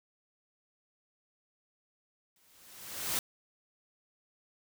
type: noise with exponential growth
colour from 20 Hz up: white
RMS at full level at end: -30 dBFS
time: 2.36-3.19 s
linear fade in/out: 2 ms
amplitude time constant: 180 ms
effects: none